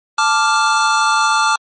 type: chord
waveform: square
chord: D minor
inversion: second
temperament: equal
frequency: 880 / 1174.7 / 1396.9 Hz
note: A5 / D6 / F6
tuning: 0 / 0 / 0 cents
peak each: -17 dBFS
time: 0.18-1.56 s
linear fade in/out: 5 ms
effects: MP3 32 kbps